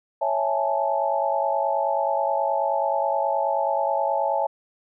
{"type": "chord", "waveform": "sine", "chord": "A major seventh", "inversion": "first", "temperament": "equal", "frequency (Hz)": [554.4, 659.3, 830.6, 880], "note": ["C#5", "E5", "G#5", "A5"], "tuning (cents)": [0, 0, 0, 0], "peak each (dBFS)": -26, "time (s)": [0.21, 4.47], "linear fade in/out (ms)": 10, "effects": []}